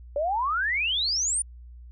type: exponential sweep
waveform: sine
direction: up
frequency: 554.4 to 9590 Hz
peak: -23 dBFS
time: 0.16-1.42 s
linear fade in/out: 2 ms
effects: added 60 Hz sine -42 dBFS peak until 1.91 s